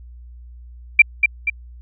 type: tone with echo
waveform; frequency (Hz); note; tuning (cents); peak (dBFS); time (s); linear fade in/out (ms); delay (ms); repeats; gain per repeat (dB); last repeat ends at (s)
sine; 2356; D7; +5; -3; 0.99-1.02; 5; 240; 2; -6; 1.5
effects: added 60 Hz sine -37 dBFS peak until 1.81 s